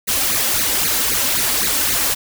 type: noise with flanger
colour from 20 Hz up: white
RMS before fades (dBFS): -18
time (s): 0.07-2.15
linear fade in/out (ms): 20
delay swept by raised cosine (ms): 0.45 to 3.85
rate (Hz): 3.8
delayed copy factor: +1
effects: none